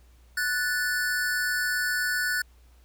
square tone pair together, 1480 / 1752.4 Hz, F#6 / A6, 0 / -7 cents, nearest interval minor third, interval 293 cents, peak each -27 / -30 dBFS, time 0.37-2.42 s, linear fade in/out 5 ms, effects added 60 Hz sine -53 dBFS peak until 2.84 s + pink hiss -64 dBFS RMS until 2.84 s

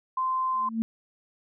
sine tone, 1038 Hz, C6, 14 cents flat, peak -24 dBFS, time 0.17-0.69 s, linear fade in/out 5 ms
sine tone with exponential growth, 225.3 Hz, A3, 41 cents sharp, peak -20 dBFS, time 0.53-0.82 s, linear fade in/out 0 ms, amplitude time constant 62 ms
effects none

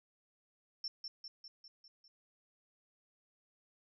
sine tone with echo, 5380 Hz, E8, 34 cents sharp, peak -37 dBFS, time 0.84-0.88 s, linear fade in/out 2 ms, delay 200 ms, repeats 6, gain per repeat -4 dB, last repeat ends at 2.08 s, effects none

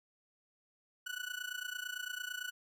30% pulse tone with amplitude modulation, 1479 Hz, F#6, 1 cent flat, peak -33 dBFS, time 1.06-2.51 s, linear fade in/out 10 ms, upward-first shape sine, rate 28.9 Hz, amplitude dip 85%, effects none

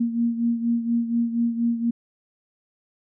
sine beating tone pair, 233.1 / 237.3 Hz, A#3 / A#3, 0 / +31 cents, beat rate 4.2 Hz, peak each -21 / -27 dBFS, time 0-1.91 s, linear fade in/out 10 ms, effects none

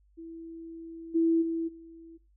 sine tone with level steps, 329.6 Hz, E4, in tune, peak -40 / -21 / -28 / -46 dBFS, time 0.17-2.18 s, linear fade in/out 20 ms, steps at 1.14 / 1.41 / 1.67 s, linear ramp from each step 20 ms, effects noise-tail reverb RT60 0.3 s tail -20 dB re dry + added 50 Hz sine -61 dBFS peak until 2.36 s

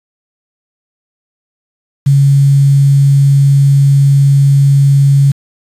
sine tone with quantisation, 139.3 Hz, C#3, 9 cents sharp, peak -4 dBFS, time 2.06-5.32 s, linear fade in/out 10 ms, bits 5, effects resampled to 32000 Hz

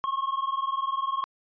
triangle tone pair together, 1071 / 1091 Hz, C6 / C#6, +40 / -28 cents, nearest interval unison, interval 32 cents, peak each -27 dBFS, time 0.04-1.24 s, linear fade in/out 0 ms, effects resampled to 11025 Hz

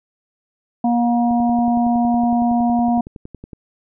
harmonic tone, 238.1 Hz, A#3, 37 cents sharp, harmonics 1 / 3 / 4, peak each -15 / -19 / -29 dBFS, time 0.84-3.01 s, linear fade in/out 5 ms
click train, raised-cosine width 3 ms, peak -21 dBFS, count 25, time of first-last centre 1.31-3.532 s, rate 10.8 Hz
effects none

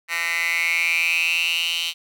10% pulse tone with high-pass filter sweep, 168.4 Hz, E3, 37 cents sharp, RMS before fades -22 dBFS, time 0.08-1.94 s, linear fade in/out 50 ms, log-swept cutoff 1800 to 3200 Hz, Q 8.7, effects none

